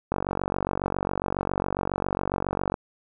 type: click train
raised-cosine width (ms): 1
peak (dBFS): -11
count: 125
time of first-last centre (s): 0.12-2.742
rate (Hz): 47.3
effects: none